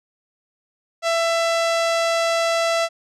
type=tone with low-pass filter; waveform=sawtooth; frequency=667 Hz; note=E5; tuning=20 cents sharp; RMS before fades=-20 dBFS; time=1.02-2.89 s; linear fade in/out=50 ms; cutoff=6600 Hz; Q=0.94; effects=none